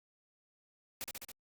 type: noise with echo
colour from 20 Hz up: white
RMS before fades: -40 dBFS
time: 1.01-1.04 s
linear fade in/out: 0 ms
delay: 69 ms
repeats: 4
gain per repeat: -2 dB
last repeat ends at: 1.316 s
effects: Opus 48 kbps